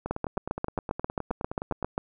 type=two click trains; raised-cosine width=1 ms; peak=-18 / -13 dBFS; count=18 / 15; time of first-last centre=0.06-1.827 / 0.11-1.979 s; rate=9.62 / 7.49 Hz; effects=none